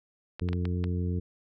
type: clicks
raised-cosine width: 0.3 ms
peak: -22 dBFS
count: 5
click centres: 0.396 / 0.488 / 0.531 / 0.654 / 0.841 s
type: harmonic tone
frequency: 89 Hz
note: F2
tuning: 33 cents sharp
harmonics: 1 / 2 / 3 / 4 / 5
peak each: -28 / -33 / -39 / -41 / -42 dBFS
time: 0.41-1.2 s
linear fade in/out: 10 ms
effects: none